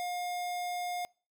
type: tone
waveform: square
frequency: 712 Hz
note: F5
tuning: 33 cents sharp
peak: -34 dBFS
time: 0-1.05 s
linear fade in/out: 0 ms
effects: noise-tail reverb RT60 0.4 s tail -26 dB re dry